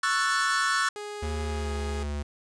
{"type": "chord", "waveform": "45% pulse", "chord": "F# minor seventh", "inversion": "second", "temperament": "equal with one note detuned", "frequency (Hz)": [1108.7, 1332.3, 1480, 1760], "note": ["C#6", "E6", "F#6", "A6"], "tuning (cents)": [0, 18, 0, 0], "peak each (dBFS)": [-29, -29, -28, -29], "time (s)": [0.03, 0.89], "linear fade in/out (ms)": 5}
{"type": "tone", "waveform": "sawtooth", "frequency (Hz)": 415.3, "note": "G#4", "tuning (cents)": 0, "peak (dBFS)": -31, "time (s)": [0.96, 2.03], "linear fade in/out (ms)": 0}
{"type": "tone with pitch glide", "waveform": "square", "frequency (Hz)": [76.7, 72.81], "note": ["D#2", "D2"], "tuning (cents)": [-24, -14], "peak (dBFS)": -30, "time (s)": [1.22, 2.23], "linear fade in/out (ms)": 10, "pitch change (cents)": -90, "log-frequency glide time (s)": [1.44, 1.77]}
{"effects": ["resampled to 22050 Hz", "9-bit"]}